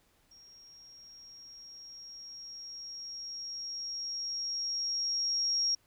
sine tone with level ramp, 5588 Hz, F8, in tune, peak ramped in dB -54 to -26 dBFS, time 0.31-5.75 s, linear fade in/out 5 ms, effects pink hiss -69 dBFS RMS until 5.86 s

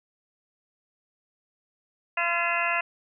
harmonic tone with a mistuned harmonic, 342.3 Hz, F4, 35 cents flat, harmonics 2 / 3 / 4 / 5 / 6 / 7 / 8, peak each -31 / -31 / -31 / -31 / -31 / -31 / -31 dBFS, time 2.17-2.81 s, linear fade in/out 5 ms, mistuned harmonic 7, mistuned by +88 cents, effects none

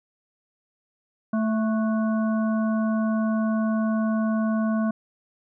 harmonic tone with a mistuned harmonic, 220 Hz, A3, in tune, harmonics 1 / 3 / 5 / 7, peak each -21 / -31 / -35 / -38 dBFS, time 1.33-4.91 s, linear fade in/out 5 ms, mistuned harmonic 7, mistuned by -69 cents, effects none

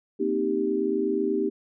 sine chord, C minor seventh, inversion third, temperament equal, 233.1 / 261.6 / 311.1 / 392 Hz, Bb3 / C4 / Eb4 / G4, 0 / 0 / 0 / 0 cents, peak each -31 / -31 / -28 / -25 dBFS, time 0.19-1.5 s, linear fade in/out 20 ms, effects none

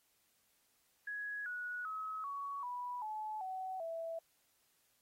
sine tone with pitch steps, 1671 / 1463.1 / 1281.1 / 1121.7 / 982.2 / 860 / 753 / 659.3 Hz, G#6 / F#6 / E6 / C#6 / B5 / A5 / F#5 / E5, +10 / -20 / -50 / +20 / -10 / -40 / +30 / 0 cents, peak -39 dBFS, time 1.07-4.19 s, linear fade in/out 5 ms, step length 390 ms, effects white hiss -75 dBFS RMS until 5.01 s + AAC 48 kbps

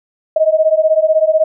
sine beating tone pair, 622.3 / 638.3 Hz, D#5 / D#5, 0 / +44 cents, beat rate 16 Hz, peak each -12 dBFS, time 0.36-1.44 s, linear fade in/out 5 ms, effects none

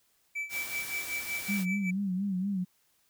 triangle tone with tremolo, 2313 Hz, D7, 27 cents flat, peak -29 dBFS, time 0.35-1.91 s, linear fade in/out 10 ms, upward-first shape sine, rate 5.3 Hz, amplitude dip 80%
white noise, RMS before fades -40 dBFS, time 0.49-1.66 s, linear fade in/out 50 ms
sine tone with vibrato, 191.8 Hz, G3, 37 cents flat, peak -28 dBFS, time 1.48-2.65 s, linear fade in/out 20 ms, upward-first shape sine, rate 4.2 Hz, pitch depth 100 cents each way
effects white hiss -70 dBFS RMS until 3.09 s

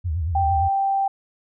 sine tone with vibrato, 82.41 Hz, E2, in tune, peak -21 dBFS, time 0.04-0.69 s, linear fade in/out 20 ms, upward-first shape sine, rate 8.8 Hz, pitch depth 170 cents each way
sine tone, 784 Hz, G5, in tune, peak -18 dBFS, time 0.35-1.08 s, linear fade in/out 5 ms
effects none

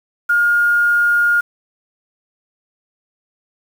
sine tone with quantisation, 1421 Hz, F6, 30 cents sharp, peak -11 dBFS, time 0.29-1.41 s, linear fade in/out 10 ms, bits 6, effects none

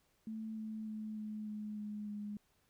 sine tone with pitch steps, 220 / 217.9 / 215.7 / 213.6 / 211.5 / 209.5 / 207.4 Hz, A3 / A3 / A3 / G#3 / G#3 / G#3 / G#3, 0 / -17 / -34 / +49 / +32 / +15 / -2 cents, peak -40 dBFS, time 0.27-2.37 s, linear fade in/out 2 ms, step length 300 ms, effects pink hiss -75 dBFS RMS until 2.69 s

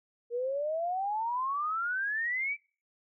sine exponential sweep, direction up, 466.2 to 2349 Hz, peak -29 dBFS, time 0.3-2.57 s, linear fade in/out 50 ms, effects noise-tail reverb RT60 0.4 s tail -25 dB re dry

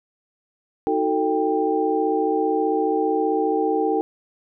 sine tone cluster, 313 / 371.4 / 446.5 / 790 Hz, D#4 / F#4 / A4 / G5, +10 / +7 / +25 / +13 cents, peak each -24 / -26 / -22 / -24 dBFS, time 0.87-4.01 s, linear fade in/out 0 ms, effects none

